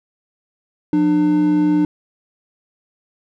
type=tone pair together; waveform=triangle; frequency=178.5 / 300.2 Hz; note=F3 / D4; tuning=+38 / +38 cents; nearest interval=major sixth; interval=900 cents; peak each=-19 / -11 dBFS; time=0.93-1.85 s; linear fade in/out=2 ms; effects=none